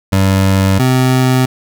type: tone pair in turn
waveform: 25% pulse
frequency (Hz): 96.3 / 128.83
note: G2 / C3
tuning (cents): -30 / -26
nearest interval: perfect fourth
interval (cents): 504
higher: second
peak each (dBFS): -5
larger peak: neither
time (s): 0.12-0.79 / 0.79-1.46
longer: neither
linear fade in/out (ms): 10
effects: none